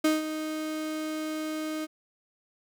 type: tone with ADSR envelope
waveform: 35% pulse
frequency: 311.1 Hz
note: D#4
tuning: in tune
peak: -18 dBFS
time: 0.04-1.87 s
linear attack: 7 ms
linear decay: 170 ms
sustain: -11 dB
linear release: 32 ms
effects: none